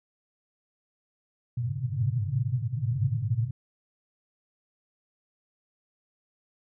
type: band-pass noise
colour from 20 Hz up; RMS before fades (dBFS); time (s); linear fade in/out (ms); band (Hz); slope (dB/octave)
white; -28; 1.57-3.51; 5; 100 to 140; 96
effects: none